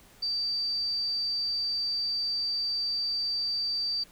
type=tone; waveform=sine; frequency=4647 Hz; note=D8; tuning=19 cents flat; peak=-27 dBFS; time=0.22-4.04 s; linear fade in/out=10 ms; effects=pink hiss -56 dBFS RMS until 4.11 s